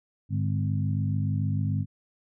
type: harmonic tone with a mistuned harmonic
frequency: 51.4 Hz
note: G#1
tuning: 17 cents flat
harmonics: 2 / 3 / 4 / 5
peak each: -26 / -29 / -34 / -36 dBFS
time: 0.29-1.86 s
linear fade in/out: 50 ms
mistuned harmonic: 3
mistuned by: -52 cents
effects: none